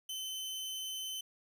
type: tone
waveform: sawtooth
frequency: 3058 Hz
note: G7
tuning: 44 cents flat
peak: -35 dBFS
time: 0.09-1.21 s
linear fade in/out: 5 ms
effects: none